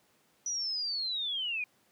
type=linear sweep; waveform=sine; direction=down; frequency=5920 to 2400 Hz; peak=-31 dBFS; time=0.46-1.64 s; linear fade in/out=2 ms; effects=pink hiss -68 dBFS RMS until 1.91 s + high-pass 150 Hz 12 dB/octave